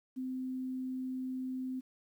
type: tone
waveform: sine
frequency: 258.1 Hz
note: C4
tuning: 23 cents flat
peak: -35 dBFS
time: 0.16-1.81 s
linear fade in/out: 20 ms
effects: 11-bit